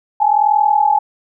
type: tone pair together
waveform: sine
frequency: 822 / 863 Hz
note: G#5 / A5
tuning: -18 / -34 cents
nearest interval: minor second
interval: 84 cents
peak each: -13 dBFS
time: 0.2-0.99 s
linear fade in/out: 10 ms
effects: none